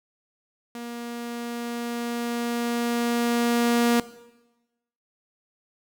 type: tone with level ramp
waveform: sawtooth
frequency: 237 Hz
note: A#3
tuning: 29 cents sharp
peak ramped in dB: -30 to -14 dBFS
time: 0.75-4 s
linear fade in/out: 2 ms
effects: noise-tail reverb RT60 1.0 s tail -17 dB re dry